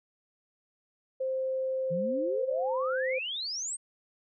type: tone with pitch glide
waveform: sine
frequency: 524 to 519.2 Hz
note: C5 to C5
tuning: +2 to -13 cents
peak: -28 dBFS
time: 1.2-3.19 s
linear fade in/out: 10 ms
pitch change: -15 cents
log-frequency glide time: 2.31-2.81 s
type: exponential sweep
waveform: sine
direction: up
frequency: 155.56 to 8630 Hz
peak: -32 dBFS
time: 1.9-3.77 s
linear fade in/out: 20 ms
effects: none